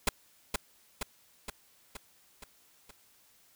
pink noise with echo, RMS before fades -25 dBFS, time 0.07-0.09 s, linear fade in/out 5 ms, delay 470 ms, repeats 6, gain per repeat -4 dB, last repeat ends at 2.91 s, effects white hiss -64 dBFS RMS until 3.55 s

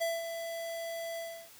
square tone with ADSR envelope, 667 Hz, E5, 20 cents sharp, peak -29 dBFS, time 0-1.5 s, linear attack 19 ms, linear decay 200 ms, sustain -8 dB, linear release 320 ms, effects white hiss -55 dBFS RMS until 1.59 s

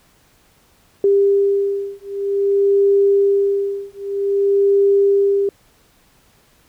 sine beating tone pair, 398.1 / 398.62 Hz, G4 / G4, +27 / +29 cents, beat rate 0.52 Hz, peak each -16 dBFS, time 1.04-5.49 s, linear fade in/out 2 ms, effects pink hiss -55 dBFS RMS until 6.68 s

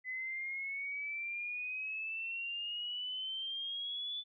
sine exponential sweep, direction up, 2013 to 3494 Hz, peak -37 dBFS, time 0.04-4.24 s, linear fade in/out 50 ms, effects none

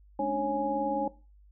sine tone cluster, 212.7 / 278.2 / 297.3 / 548 / 832 Hz, G#3 / C#4 / D4 / C#5 / G#5, +42 / +6 / +21 / -20 / +3 cents, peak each -37 / -39 / -33 / -31 / -30 dBFS, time 0.19-1.08 s, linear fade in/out 5 ms, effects noise-tail reverb RT60 0.3 s tail -18 dB re dry + added 50 Hz sine -54 dBFS peak until 1.51 s

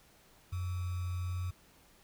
sine tone with sample-and-hold, 89.9 Hz, F#2, 49 cents flat, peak -33 dBFS, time 0.52-1.51 s, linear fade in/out 10 ms, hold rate 1225 Hz, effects pink hiss -63 dBFS RMS until 2.03 s

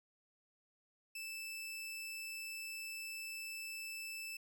sawtooth tone, 2637 Hz, E7, in tune, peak -40 dBFS, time 1.15-4.37 s, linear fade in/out 5 ms, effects none

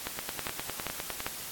two click trains, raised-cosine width 0.3 ms, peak -15 / -17 dBFS, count 4 / 11, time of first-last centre 0.07-1.265 / 0.19-1.204 s, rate 2.51 / 9.86 Hz, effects white hiss -40 dBFS RMS until 1.51 s + AAC 64 kbps

